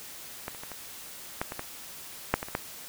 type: clicks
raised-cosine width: 0.5 ms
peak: -19 / -29 / -25 / -24 / -13 / -20 / -18 / -6 / -18 / -25 / -12 dBFS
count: 11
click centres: 0.481 / 0.548 / 0.635 / 0.717 / 1.415 / 1.521 / 1.594 / 2.34 / 2.429 / 2.485 / 2.551 s
effects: white hiss -44 dBFS RMS until 2.88 s